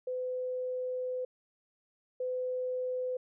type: tone pair in turn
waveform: sine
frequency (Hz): 506 / 506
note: B4 / B4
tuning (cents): +42 / +42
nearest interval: unison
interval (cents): 0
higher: neither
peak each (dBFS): -32 / -31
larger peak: second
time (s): 0.07-1.25 / 2.2-3.17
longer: first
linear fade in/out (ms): 5
effects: none